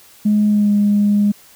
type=tone with pitch glide; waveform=sine; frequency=209.8 to 205.5 Hz; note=G#3 to G#3; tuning=+18 to -18 cents; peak=-10 dBFS; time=0.25-1.32 s; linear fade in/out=10 ms; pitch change=-36 cents; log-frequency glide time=0.47-0.72 s; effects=tanh soft clip ceiling -6 dBFS + white hiss -46 dBFS RMS until 1.55 s